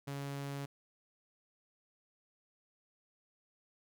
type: tone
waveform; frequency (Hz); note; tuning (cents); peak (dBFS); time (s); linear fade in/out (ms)
sawtooth; 140.2; C#3; +20; -35; 0.07-0.66; 10
effects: none